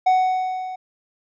triangle tone with level ramp, 744 Hz, F#5, 9 cents sharp, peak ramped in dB -10 to -27 dBFS, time 0.06-0.76 s, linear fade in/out 10 ms, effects resampled to 16000 Hz

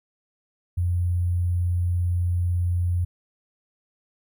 sine tone with sample-and-hold, 88.2 Hz, F2, 18 cents sharp, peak -20 dBFS, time 0.77-3.05 s, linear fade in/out 10 ms, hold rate 11025 Hz, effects none

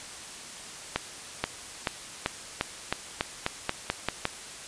accelerating click train, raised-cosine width 0.3 ms, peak -9 dBFS, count 12, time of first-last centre 0.96-4.254 s, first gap 480 ms, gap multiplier 0.9, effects white hiss -42 dBFS RMS until 4.67 s + resampled to 22050 Hz

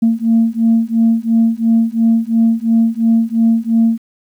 sine beating tone pair, 226.2 / 229.1 Hz, A3 / A#3, +48 / -30 cents, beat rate 2.9 Hz, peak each -12 dBFS, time 0.02-3.98 s, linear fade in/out 10 ms, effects tanh soft clip ceiling -4 dBFS + 8-bit

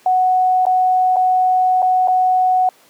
sine tone with dropouts, 740 Hz, F#5, in tune, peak -11 dBFS, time 0.06-2.69 s, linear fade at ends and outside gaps 2 ms, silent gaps 0.654-0.666 / 1.16-1.166 / 1.82-1.826 / 2.075-2.082 s, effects pink hiss -50 dBFS RMS until 2.89 s + high-pass 300 Hz 12 dB/octave

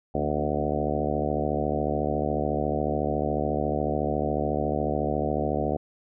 harmonic tone with a mistuned harmonic, 74 Hz, D2, 14 cents sharp, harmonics 1 / 2 / 3 / 4 / 5 / 6 / 7 / 8 / 9 / 10, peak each -33 / -33 / -33 / -33 / -33 / -33 / -33 / -33 / -33 / -33 dBFS, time 0.14-5.77 s, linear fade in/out 10 ms, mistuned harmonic 3, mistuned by +40 cents, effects none

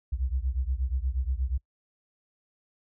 sine beating tone pair, 61.3 / 69.7 Hz, B1 / C#2, -12 / +10 cents, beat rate 8.4 Hz, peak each -28 / -30 dBFS, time 0.12-1.58 s, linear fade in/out 10 ms, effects noise-tail reverb RT60 0.1 s tail -24 dB re dry

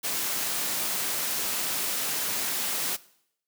white noise, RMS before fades -29 dBFS, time 0.03-2.97 s, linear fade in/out 20 ms, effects noise-tail reverb RT60 0.7 s tail -20 dB re dry + high-pass 150 Hz 12 dB/octave

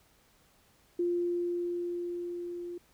sine tone with level ramp, 349.2 Hz, F4, in tune, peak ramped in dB -26 to -37 dBFS, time 0.99-2.78 s, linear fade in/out 5 ms, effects pink hiss -65 dBFS RMS until 2.93 s

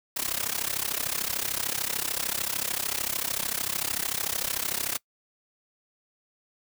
white noise with amplitude modulation, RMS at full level -26 dBFS, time 0.16-4.98 s, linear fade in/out 10 ms, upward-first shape sine, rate 33.4 Hz, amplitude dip 90%, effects noise-tail reverb RT60 0.1 s tail -24 dB re dry

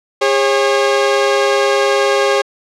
sawtooth tone pair together, 405.9 / 544.6 Hz, G#4 / C#5, -40 / -31 cents, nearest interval perfect fourth, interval 509 cents, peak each -10 dBFS, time 0.21-2.42 s, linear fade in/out 10 ms, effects low-pass 6000 Hz 12 dB/octave

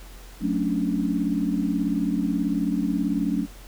sine chord, D major seventh, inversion first, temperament just, 183.54 / 220.2 / 275.3 / 293.7 Hz, F#3 / A3 / C#4 / D4, -14 / +2 / -12 / 0 cents, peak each -27 dBFS, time 0.4-3.47 s, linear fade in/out 50 ms, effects added 44 Hz sine -42 dBFS peak until 3.67 s + pink hiss -48 dBFS RMS until 3.67 s

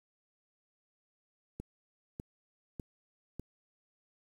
click train, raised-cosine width 3 ms, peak -27 dBFS, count 4, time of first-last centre 1.6-3.396 s, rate 1.67 Hz, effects 9-bit

